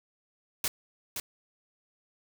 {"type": "noise with echo", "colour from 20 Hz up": "white", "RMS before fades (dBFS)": -29, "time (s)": [0.64, 0.68], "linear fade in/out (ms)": 2, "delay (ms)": 520, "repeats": 1, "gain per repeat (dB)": -6, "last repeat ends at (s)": 1.2, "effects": []}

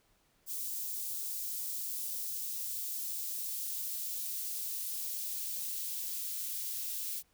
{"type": "noise with high-pass filter sweep", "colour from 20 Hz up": "blue", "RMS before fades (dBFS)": -38, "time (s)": [0.46, 7.23], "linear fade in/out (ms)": 50, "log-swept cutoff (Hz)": [5100, 2900], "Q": 0.72, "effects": ["pink hiss -71 dBFS RMS until 7.33 s"]}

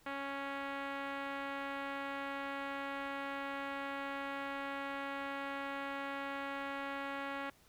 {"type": "tone with low-pass filter", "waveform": "5% pulse", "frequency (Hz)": 277.2, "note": "C#4", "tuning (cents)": 0, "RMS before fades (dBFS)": -41, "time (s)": [0.06, 7.5], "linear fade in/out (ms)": 5, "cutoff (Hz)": 1900, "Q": 0.75, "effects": ["pink hiss -66 dBFS RMS until 7.68 s"]}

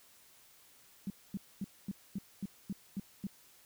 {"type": "tone bursts", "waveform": "sine", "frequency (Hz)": 196, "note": "G3", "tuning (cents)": 0, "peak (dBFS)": -34, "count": 9, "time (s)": [1.07, 3.269], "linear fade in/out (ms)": 2, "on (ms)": 31, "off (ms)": 240, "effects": ["white hiss -62 dBFS RMS until 3.65 s"]}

